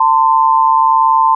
sine tone pair together, 895.8 / 1037 Hz, A5 / C6, +31 / -16 cents, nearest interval minor third, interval 253 cents, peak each -10 dBFS, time 0-1.35 s, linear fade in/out 5 ms, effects none

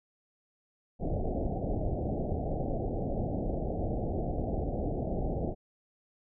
pink low-pass noise, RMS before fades -32 dBFS, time 0.99-5.55 s, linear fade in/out 50 ms, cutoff 770 Hz, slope 96 dB/octave, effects none

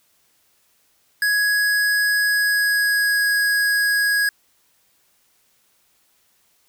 square tone with pitch glide, 1668 to 1656.5 Hz, G#6 to G#6, +7 to -5 cents, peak -17 dBFS, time 1.22-4.29 s, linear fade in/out 2 ms, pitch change -12 cents, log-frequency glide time 2.23-3.28 s, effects white hiss -62 dBFS RMS until 6.68 s

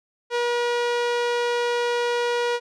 sawtooth tone, 480 Hz, B4, 49 cents flat, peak -17 dBFS, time 0.3-2.6 s, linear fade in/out 50 ms, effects low-pass 5000 Hz 12 dB/octave

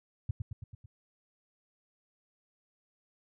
sine tone with echo, 103.83 Hz, G#2, in tune, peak -26 dBFS, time 0.29-0.31 s, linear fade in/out 5 ms, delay 110 ms, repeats 5, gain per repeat -4 dB, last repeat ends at 0.86 s, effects none

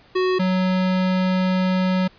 square tone pair in turn, 370 / 185.42 Hz, F#4 / F#3, 0 / +4 cents, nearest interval octave, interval 1196 cents, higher first, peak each -18 dBFS, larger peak neither, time 0.15-0.39 / 0.39-2.08 s, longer second, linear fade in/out 10 ms, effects pink hiss -52 dBFS RMS until 2.18 s + resampled to 11025 Hz

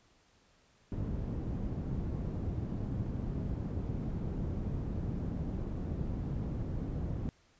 white low-pass noise, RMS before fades -36 dBFS, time 0.92-7.29 s, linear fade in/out 0 ms, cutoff 170 Hz, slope 12 dB/octave, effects pink hiss -67 dBFS RMS until 7.59 s + resampled to 16000 Hz

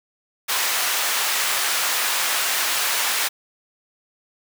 pink high-pass noise, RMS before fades -22 dBFS, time 0.48-3.29 s, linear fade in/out 20 ms, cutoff 1100 Hz, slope 12 dB/octave, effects none

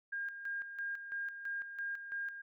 sine tone with tremolo, 1613 Hz, G6, 49 cents sharp, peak -36 dBFS, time 0.12-2.42 s, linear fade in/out 10 ms, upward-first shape square, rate 3 Hz, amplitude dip 60%, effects none

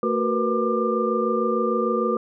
sine tone cluster, 224.8 / 370.1 / 469.1 / 495.7 / 1193 Hz, A3 / F#4 / A#4 / B4 / D6, +37 / 0 / +11 / +6 / +27 cents, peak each -26 dBFS, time 0.03-2.17 s, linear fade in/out 2 ms, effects none

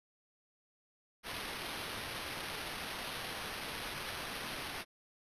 white noise with sample-and-hold, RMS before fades -42 dBFS, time 1.23-4.85 s, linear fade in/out 50 ms, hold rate 7350 Hz, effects resampled to 32000 Hz

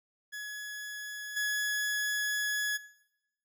40% pulse tone with level steps, 1688 Hz, G#6, 28 cents sharp, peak -37 / -28 dBFS, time 0.32-2.78 s, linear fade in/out 20 ms, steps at 1.36 s, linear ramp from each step 10 ms, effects noise-tail reverb RT60 0.8 s tail -17 dB re dry

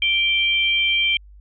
sine tone pair together, 2349 / 3152 Hz, D7 / G7, 0 / +9 cents, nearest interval perfect fourth, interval 509 cents, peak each -19 dBFS, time 0.02-1.17 s, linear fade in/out 2 ms, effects added 50 Hz sine -42 dBFS peak until 1.4 s

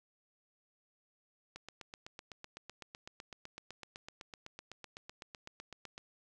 click train, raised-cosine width 0.2 ms, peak -29 dBFS, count 36, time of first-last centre 1.56-5.979 s, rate 7.92 Hz, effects none

